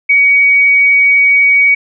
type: tone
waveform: sine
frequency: 2254 Hz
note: C#7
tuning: 28 cents sharp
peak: -5 dBFS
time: 0.09-1.75 s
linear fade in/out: 10 ms
effects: none